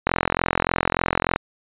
click train, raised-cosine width 0.5 ms, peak -3 dBFS, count 57, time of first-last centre 0.07-1.36 s, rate 43.4 Hz, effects resampled to 8000 Hz

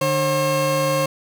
30% pulse tone pair together, 149.4 / 537.5 Hz, D3 / C5, +30 / +47 cents, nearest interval octave + minor seventh, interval 2217 cents, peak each -21 / -16 dBFS, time 0.01-1.06 s, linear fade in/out 5 ms, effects none

